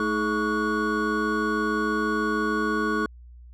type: tone cluster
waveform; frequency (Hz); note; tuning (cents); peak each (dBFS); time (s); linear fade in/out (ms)
triangle; 217.6 / 317.5 / 423.8 / 1119 / 1461; A3 / D#4 / G#4 / C#6 / F#6; -19 / +35 / +35 / +16 / -22; -27; 0-3.06; 2
effects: added 60 Hz sine -43 dBFS peak until 3.53 s